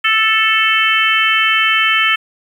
harmonic tone, 440 Hz, A4, in tune, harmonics 3 / 4 / 5 / 6 / 7, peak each -17 / -17 / -17 / -17 / -17 dBFS, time 0.04-2.16 s, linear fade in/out 10 ms, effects 7-bit

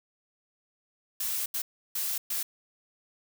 blue noise bursts at uneven times, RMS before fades -31 dBFS, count 4, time 1.2-1.46 / 1.54-1.62 / 1.95-2.18 / 2.3-2.43 s, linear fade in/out 5 ms, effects none

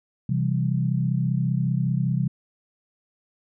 sine chord, C major, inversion none, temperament equal with one note detuned, 130.81 / 165.77 / 196 Hz, C3 / E3 / G3, 0 / +10 / 0 cents, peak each -23 / -25 / -28 dBFS, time 0.29-2.28 s, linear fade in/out 5 ms, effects none

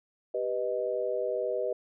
sine chord, G augmented, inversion none, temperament equal, 392 / 493.9 / 622.3 Hz, G4 / B4 / D#5, 0 / 0 / 0 cents, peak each -34 / -31 / -32 dBFS, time 0.34-1.73 s, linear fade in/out 5 ms, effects none

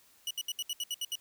sawtooth tone bursts, 2933 Hz, F#7, 16 cents flat, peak -29 dBFS, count 9, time 0.27-1.155 s, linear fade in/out 2 ms, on 37 ms, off 69 ms, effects white hiss -63 dBFS RMS until 1.2 s

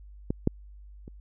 clicks, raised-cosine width 3 ms, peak -14 / -9 / -30 dBFS, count 3, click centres 0.305 / 0.474 / 1.079 s, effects added 50 Hz sine -45 dBFS peak until 1.2 s

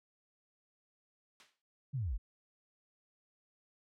blue noise with exponential decay, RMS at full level -43 dBFS, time 1.4-1.62 s, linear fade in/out 0 ms, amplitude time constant 47 ms
sine linear sweep, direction down, 146.83 to 36.71 Hz, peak -33 dBFS, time 1.93-2.18 s, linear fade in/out 20 ms
effects low-pass 3000 Hz 12 dB/octave

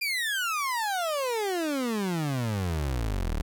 30% pulse exponential sweep, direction down, 2437 to 34.7 Hz, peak -24 dBFS, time 0.01-3.42 s, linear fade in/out 10 ms, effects none

